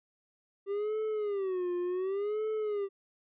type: tone with vibrato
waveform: triangle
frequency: 392 Hz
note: G4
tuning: in tune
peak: -28 dBFS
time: 0.66-2.89 s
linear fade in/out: 50 ms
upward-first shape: sine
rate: 0.68 Hz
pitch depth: 180 cents each way
effects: resampled to 8000 Hz